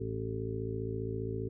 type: harmonic tone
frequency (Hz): 55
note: A1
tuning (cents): 0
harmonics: 1 / 2 / 3 / 4 / 5 / 7 / 8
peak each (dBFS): -45 / -37 / -46 / -46 / -43 / -39 / -41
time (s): 0-1.49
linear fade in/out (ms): 10
effects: none